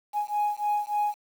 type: beating tone pair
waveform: sine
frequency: 830.6 / 834 Hz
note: G#5 / G#5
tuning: 0 / +7 cents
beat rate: 3.4 Hz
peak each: -26 dBFS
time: 0.13-1.15 s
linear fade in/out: 50 ms
effects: tanh soft clip ceiling -20 dBFS + 8-bit